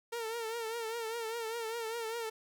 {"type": "tone with vibrato", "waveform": "sawtooth", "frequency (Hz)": 456.1, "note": "A#4", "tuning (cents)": -38, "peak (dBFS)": -32, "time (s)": [0.12, 2.3], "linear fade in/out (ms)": 10, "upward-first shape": "triangle", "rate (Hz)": 5, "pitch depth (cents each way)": 79, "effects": []}